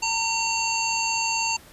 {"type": "harmonic tone", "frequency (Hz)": 912, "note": "A#5", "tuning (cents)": -38, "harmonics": [1, 3, 5, 7, 8], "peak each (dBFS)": [-27, -27, -29, -32, -31], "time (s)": [0.02, 1.57], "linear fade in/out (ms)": 10, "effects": ["pink hiss -49 dBFS RMS until 1.72 s", "resampled to 32000 Hz"]}